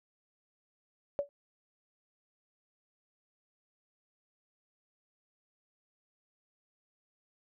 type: tone with exponential decay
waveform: sine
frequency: 570 Hz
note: C#5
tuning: 48 cents sharp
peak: -24 dBFS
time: 1.19-1.29 s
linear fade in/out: 0 ms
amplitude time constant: 21 ms
effects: none